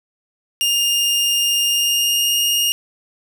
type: tone with pitch glide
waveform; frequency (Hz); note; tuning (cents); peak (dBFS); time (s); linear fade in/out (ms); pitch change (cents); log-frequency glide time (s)
sawtooth; 2818 to 2843; F7 to F7; +15 to +30; -12; 0.61-2.72; 0; +15; 1.64-2.38
effects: none